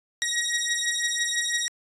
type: beating tone pair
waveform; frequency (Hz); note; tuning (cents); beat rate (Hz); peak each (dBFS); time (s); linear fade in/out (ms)
15% pulse; 1892 / 1898; A#6 / A#6; +25 / +31; 6; -21; 0.22-1.68; 0
effects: resampled to 24000 Hz